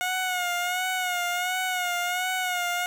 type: tone with vibrato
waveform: 15% pulse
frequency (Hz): 724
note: F#5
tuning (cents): -38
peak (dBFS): -19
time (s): 0.01-2.86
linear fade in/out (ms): 0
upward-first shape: sine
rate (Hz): 1.4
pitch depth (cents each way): 49
effects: none